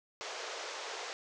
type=band-pass noise; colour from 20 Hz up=pink; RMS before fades=-42 dBFS; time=0.21-1.13 s; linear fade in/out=0 ms; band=400 to 6900 Hz; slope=48 dB/octave; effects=none